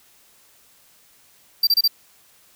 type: tone bursts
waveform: square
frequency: 4699 Hz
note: D8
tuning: in tune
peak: -14 dBFS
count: 4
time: 1.63-1.878 s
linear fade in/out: 5 ms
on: 41 ms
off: 28 ms
effects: white hiss -55 dBFS RMS until 2.55 s